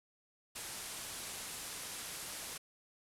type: low-pass noise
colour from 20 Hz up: white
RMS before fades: -45 dBFS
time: 0.55-2.58 s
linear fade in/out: 10 ms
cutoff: 12000 Hz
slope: 48 dB/octave
effects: none